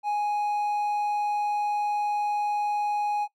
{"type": "tone", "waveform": "triangle", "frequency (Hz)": 830.6, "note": "G#5", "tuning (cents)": 0, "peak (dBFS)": -22, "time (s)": [0.03, 3.28], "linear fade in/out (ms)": 50, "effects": ["noise-tail reverb RT60 0.1 s tail -18 dB re dry"]}